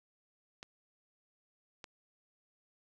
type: clicks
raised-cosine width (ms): 0.2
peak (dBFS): -28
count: 2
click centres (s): 0.629 / 1.842
effects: none